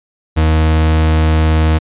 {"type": "tone", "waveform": "40% pulse", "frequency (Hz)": 78.9, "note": "D#2", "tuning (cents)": 25, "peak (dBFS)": -8, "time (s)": [0.36, 1.79], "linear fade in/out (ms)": 20, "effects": ["resampled to 8000 Hz"]}